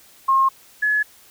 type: tone pair in turn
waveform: sine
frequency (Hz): 1072 / 1701.7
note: C6 / G#6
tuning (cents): +42 / +42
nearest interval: minor sixth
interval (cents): 800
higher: second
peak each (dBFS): -13 / -16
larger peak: first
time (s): 0.28-0.49 / 0.82-1.03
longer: neither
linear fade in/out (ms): 10
effects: white hiss -50 dBFS RMS until 1.3 s